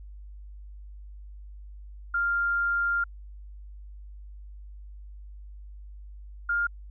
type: tone pair in turn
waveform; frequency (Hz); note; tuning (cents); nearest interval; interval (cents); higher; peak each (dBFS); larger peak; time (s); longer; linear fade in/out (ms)
sine; 1397 / 1407.5; F6 / F6; 0 / +13; unison; 13; second; -23; neither; 2.14-3.04 / 6.49-6.67; first; 5
effects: added 50 Hz sine -41 dBFS peak until 6.9 s